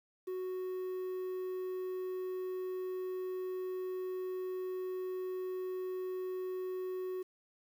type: tone with quantisation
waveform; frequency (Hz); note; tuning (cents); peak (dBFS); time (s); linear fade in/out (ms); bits
triangle; 370; F#4; 0; -34; 0.27-7.23; 10; 10
effects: none